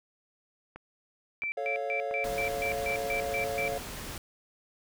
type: click train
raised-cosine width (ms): 0.5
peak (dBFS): -28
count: 4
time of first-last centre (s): 0.76-2.787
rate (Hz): 1.48
type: tone bursts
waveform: sine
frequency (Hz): 2335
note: D7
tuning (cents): -11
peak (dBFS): -30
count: 10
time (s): 1.42-3.68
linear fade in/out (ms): 0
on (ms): 100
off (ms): 140
type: chord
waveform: triangle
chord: A augmented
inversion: none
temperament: equal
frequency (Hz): 440 / 554.4 / 698.5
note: A4 / C#5 / E#5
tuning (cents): 0 / 0 / 0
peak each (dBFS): -35 / -32 / -33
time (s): 1.57-3.78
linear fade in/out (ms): 5
type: noise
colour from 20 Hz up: pink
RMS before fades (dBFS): -40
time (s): 2.24-4.18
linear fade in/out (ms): 2
effects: none